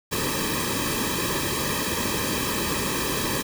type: noise with comb filter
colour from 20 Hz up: pink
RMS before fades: -26 dBFS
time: 0.11-3.43 s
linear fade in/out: 20 ms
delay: 1.4 ms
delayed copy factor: -0.9
effects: none